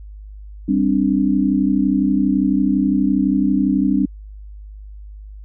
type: chord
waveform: sine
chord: G suspended fourth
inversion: none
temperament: equal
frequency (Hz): 196 / 261.6 / 293.7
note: G3 / C4 / D4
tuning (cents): 0 / 0 / 0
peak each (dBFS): -18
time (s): 0.68-4.06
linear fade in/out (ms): 10
effects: added 51 Hz sine -33 dBFS peak until 5.44 s